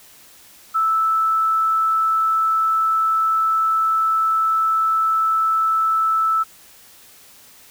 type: tone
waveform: sine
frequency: 1315 Hz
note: E6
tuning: 5 cents flat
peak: -15 dBFS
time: 0.74-6.44 s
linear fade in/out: 20 ms
effects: white hiss -47 dBFS RMS until 7.7 s